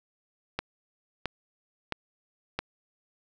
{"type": "click train", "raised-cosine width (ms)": 0.3, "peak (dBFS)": -13, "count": 4, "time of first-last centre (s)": [0.59, 2.59], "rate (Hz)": 1.5, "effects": []}